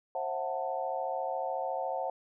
sine chord, F# half-diminished seventh, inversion second, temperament just, 532.8 / 666 / 740 / 888 Hz, C5 / E5 / F#5 / A5, +31 / +18 / 0 / +16 cents, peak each -36 / -38 / -35 / -38 dBFS, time 0.15-2.1 s, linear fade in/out 2 ms, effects none

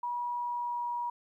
sine tone with pitch glide, 966 to 959.9 Hz, B5 to B5, -39 to -50 cents, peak -31 dBFS, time 0.03-1.1 s, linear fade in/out 5 ms, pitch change -11 cents, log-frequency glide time 0.33-0.86 s, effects 12-bit

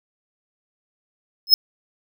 square tone with exponential growth, 5160 Hz, E8, 38 cents flat, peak -4 dBFS, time 1.47-1.54 s, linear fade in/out 1 ms, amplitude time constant 15 ms, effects none

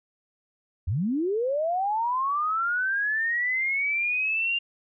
sine linear sweep, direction up, 73.3 to 2807 Hz, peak -23 dBFS, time 0.87-4.59 s, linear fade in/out 10 ms, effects none

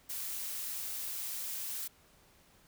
blue noise, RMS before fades -39 dBFS, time 0.09-1.88 s, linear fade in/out 10 ms, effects pink hiss -64 dBFS RMS until 2.67 s

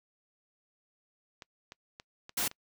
clicks, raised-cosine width 0.2 ms, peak -28 dBFS, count 5, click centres 1.422 / 1.721 / 1.999 / 2.294 / 2.514 s
white noise, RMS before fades -31 dBFS, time 2.37-2.48 s, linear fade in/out 5 ms
effects noise-tail reverb RT60 0.1 s tail -26 dB re dry

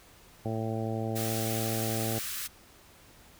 harmonic tone, 111.6 Hz, A2, 25 cents sharp, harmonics 1 / 2 / 3 / 4 / 5 / 6 / 7, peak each -33 / -36 / -38 / -39 / -40 / -41 / -41 dBFS, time 0.45-2.19 s, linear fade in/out 5 ms
white high-pass noise, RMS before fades -36 dBFS, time 1.15-2.48 s, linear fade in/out 20 ms, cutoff 1100 Hz, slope 96 dB/octave
effects pink hiss -56 dBFS RMS until 3.39 s

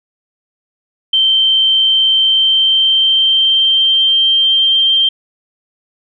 sine tone with pitch glide, 3121 to 3157 Hz, G7 to G7, -8 to +12 cents, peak -8 dBFS, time 1.13-5.09 s, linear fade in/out 5 ms, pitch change +20 cents, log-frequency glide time 2.21-4.76 s, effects none

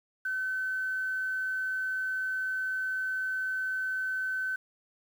sine tone with quantisation, 1524 Hz, G6, 49 cents flat, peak -29 dBFS, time 0.25-4.56 s, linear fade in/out 5 ms, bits 9, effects none

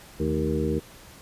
harmonic tone with a mistuned harmonic, 77.9 Hz, D#2, 3 cents sharp, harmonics 1 / 2 / 3 / 4 / 5 / 6, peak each -30 / -30 / -30 / -30 / -30 / -30 dBFS, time 0.19-0.8 s, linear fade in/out 20 ms, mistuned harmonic 3, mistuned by -93 cents, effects pink hiss -48 dBFS RMS until 1.21 s + resampled to 32000 Hz

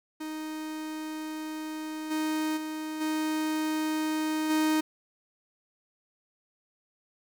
45% pulse tone with level steps, 311.1 Hz, D#4, in tune, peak -34 / -27 / -33 / -27 / -23 dBFS, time 0.2-4.81 s, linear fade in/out 10 ms, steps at 2.1 / 2.56 / 3 / 4.49 s, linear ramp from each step 20 ms, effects 10-bit

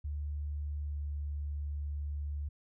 sine tone with pitch glide, 73.42 to 72.87 Hz, D2 to D2, 0 to -13 cents, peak -34 dBFS, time 0.04-2.49 s, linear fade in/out 10 ms, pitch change -13 cents, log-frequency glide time 0.86-0.96 s, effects none

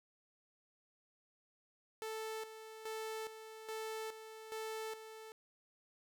sawtooth tone with tremolo, 440 Hz, A4, in tune, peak -37 dBFS, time 2.02-5.32 s, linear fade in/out 0 ms, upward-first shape square, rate 1.2 Hz, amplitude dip 65%, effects none

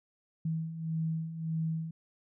sine beating tone pair, 160 / 161.7 Hz, D#3 / E3, +49 / -33 cents, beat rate 1.7 Hz, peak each -38 / -32 dBFS, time 0.45-1.91 s, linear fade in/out 5 ms, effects none

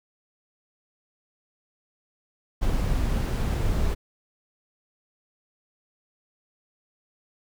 brown noise, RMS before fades -24 dBFS, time 2.61-3.95 s, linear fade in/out 20 ms, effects none

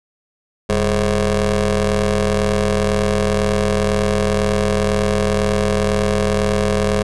20% pulse ring-modulated tone, 110 Hz, A2, in tune, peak -7 dBFS, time 0.69-7.03 s, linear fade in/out 10 ms, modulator 309 Hz, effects resampled to 24000 Hz

